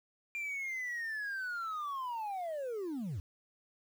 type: linear sweep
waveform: sine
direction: down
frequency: 2391 to 77.78 Hz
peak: -33 dBFS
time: 0.35-3.2 s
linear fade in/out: 0 ms
effects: tanh soft clip ceiling -35 dBFS + 10-bit